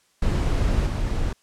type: noise with level steps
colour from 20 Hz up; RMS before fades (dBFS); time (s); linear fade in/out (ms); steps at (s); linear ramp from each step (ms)
brown; -21 / -24; 0.22-1.33; 5; 0.86; 10
effects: white hiss -63 dBFS RMS until 1.42 s + low-pass 9000 Hz 12 dB/octave